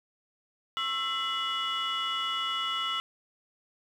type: tone cluster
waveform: sine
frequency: 1088 / 1328 / 2036 / 2929 / 3420 Hz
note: C#6 / E6 / C7 / F#7 / A7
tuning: -33 / +12 / -48 / -18 / -50 cents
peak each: -39 / -31 / -38 / -31 / -36 dBFS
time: 0.77-3 s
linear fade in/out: 0 ms
effects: tanh soft clip ceiling -23 dBFS + 10-bit